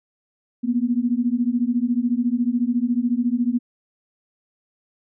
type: beating tone pair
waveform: sine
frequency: 234.6 / 248.6 Hz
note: A#3 / B3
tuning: +11 / +12 cents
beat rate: 14 Hz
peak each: -21 dBFS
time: 0.63-3.59 s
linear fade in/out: 20 ms
effects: none